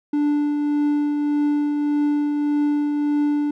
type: tone with tremolo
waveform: triangle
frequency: 293.4 Hz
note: D4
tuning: 2 cents flat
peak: -14 dBFS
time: 0.13-3.51 s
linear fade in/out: 5 ms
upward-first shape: triangle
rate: 1.7 Hz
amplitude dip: 35%
effects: none